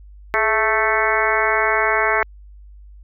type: harmonic tone with a mistuned harmonic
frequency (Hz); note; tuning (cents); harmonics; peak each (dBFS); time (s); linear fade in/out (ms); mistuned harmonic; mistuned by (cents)
220; A3; 0; 2 / 3 / 4 / 5 / 6 / 7 / 8 / 9 / 10; -24 / -24 / -24 / -24 / -24 / -24 / -24 / -24 / -24; 0.34-2.23; 0; 2; -57
effects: added 50 Hz sine -39 dBFS peak until 3.03 s